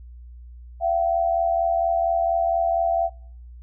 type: tone pair together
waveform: sine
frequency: 677.7 / 762 Hz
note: E5 / G5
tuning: +48 / -49 cents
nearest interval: major second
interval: 203 cents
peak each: -20 / -24 dBFS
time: 0.8-3.1 s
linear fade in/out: 50 ms
effects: noise-tail reverb RT60 0.6 s tail -24 dB re dry + added 60 Hz sine -39 dBFS peak until 3.62 s